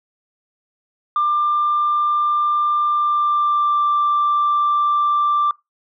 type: tone with pitch glide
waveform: sine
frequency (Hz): 1191 to 1178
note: D6 to D6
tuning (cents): +24 to +5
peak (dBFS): -13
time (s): 1.16-5.51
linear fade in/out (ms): 2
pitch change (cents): -19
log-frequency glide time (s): 2.85-3.84
effects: noise-tail reverb RT60 0.2 s tail -22 dB re dry + tanh soft clip ceiling -11 dBFS